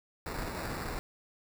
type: noise with sample-and-hold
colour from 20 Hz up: pink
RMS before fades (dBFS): -37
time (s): 0.26-0.99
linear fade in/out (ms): 0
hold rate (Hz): 3150
effects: none